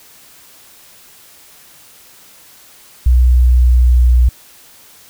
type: tone with pitch glide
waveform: sine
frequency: 62 to 61.15 Hz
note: B1 to B1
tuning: +7 to -16 cents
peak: -5 dBFS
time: 3.06-4.29 s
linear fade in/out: 5 ms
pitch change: -23 cents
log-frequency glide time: 3.37-4.14 s
effects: tanh soft clip ceiling -1 dBFS + white hiss -43 dBFS RMS until 5.09 s